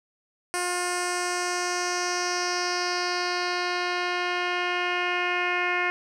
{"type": "tone with low-pass filter sweep", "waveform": "10% pulse", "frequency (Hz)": 356.4, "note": "F4", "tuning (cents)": 35, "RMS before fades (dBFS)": -27, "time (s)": [0.54, 5.9], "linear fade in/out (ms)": 0, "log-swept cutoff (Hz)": [9200, 2300], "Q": 3, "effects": []}